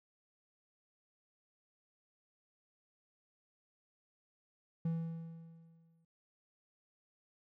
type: tone with exponential decay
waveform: triangle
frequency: 164.81 Hz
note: E3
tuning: in tune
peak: -29 dBFS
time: 4.85-6.05 s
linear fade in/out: 5 ms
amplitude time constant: 260 ms
effects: none